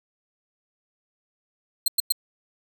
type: tone bursts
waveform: 15% pulse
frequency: 4175 Hz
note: C8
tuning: 5 cents flat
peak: -11 dBFS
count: 3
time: 1.86-2.123 s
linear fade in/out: 5 ms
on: 21 ms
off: 100 ms
effects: none